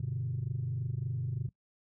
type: chord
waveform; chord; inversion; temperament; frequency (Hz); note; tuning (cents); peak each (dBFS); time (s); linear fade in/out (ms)
sine; G major; none; equal; 98 / 123.47 / 146.83; G2 / B2 / D3; 0 / 0 / 0; -38 / -33 / -37; 0-1.49; 5
effects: noise-tail reverb RT60 0.1 s tail -20 dB re dry + tanh soft clip ceiling -26 dBFS